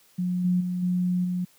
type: tone with level steps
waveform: sine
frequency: 180 Hz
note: F#3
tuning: 47 cents flat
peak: -23 / -19 / -25 / -21 / -24 dBFS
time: 0.18-1.45 s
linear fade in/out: 10 ms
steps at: 0.44 / 0.6 / 0.82 / 1.24 s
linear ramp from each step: 10 ms
effects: white hiss -59 dBFS RMS until 1.58 s + high-pass 100 Hz 12 dB/octave